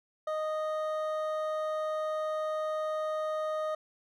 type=tone pair together; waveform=triangle; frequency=620.5 / 1241 Hz; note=D#5 / D#6; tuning=-5 / -5 cents; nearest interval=octave; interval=1200 cents; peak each=-29 / -35 dBFS; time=0.27-3.75 s; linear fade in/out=5 ms; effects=none